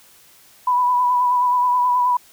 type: tone with vibrato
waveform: sine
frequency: 988 Hz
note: B5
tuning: in tune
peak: -14 dBFS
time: 0.67-2.17 s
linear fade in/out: 5 ms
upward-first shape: sine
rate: 9.4 Hz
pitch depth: 28 cents each way
effects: white hiss -50 dBFS RMS until 2.32 s